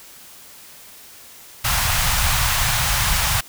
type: band-stop noise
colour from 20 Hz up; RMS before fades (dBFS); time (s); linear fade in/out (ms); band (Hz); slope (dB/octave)
pink; -19; 1.64-3.41; 10; 140 to 790; 24
effects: white hiss -43 dBFS RMS until 3.48 s